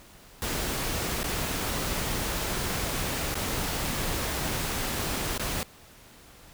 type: noise with dropouts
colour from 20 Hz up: pink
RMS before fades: -30 dBFS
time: 0.42-5.63 s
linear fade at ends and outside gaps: 0 ms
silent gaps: 1.231-1.242 / 3.343-3.354 / 5.378-5.396 s
effects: pink hiss -52 dBFS RMS until 6.53 s